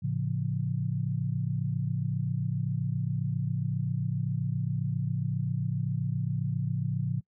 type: chord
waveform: sine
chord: A augmented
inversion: none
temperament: just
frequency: 110 / 137.5 / 171.88 Hz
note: A2 / C#3 / E#3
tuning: 0 / -14 / -27 cents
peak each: -32 / -30 / -33 dBFS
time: 0.02-7.21 s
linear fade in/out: 20 ms
effects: noise-tail reverb RT60 0.1 s tail -25 dB re dry